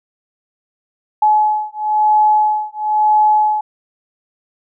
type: beating tone pair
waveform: sine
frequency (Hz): 851 / 852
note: G#5 / G#5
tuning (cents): +42 / +44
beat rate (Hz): 1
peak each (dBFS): -14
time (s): 1.22-3.61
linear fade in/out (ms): 5
effects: none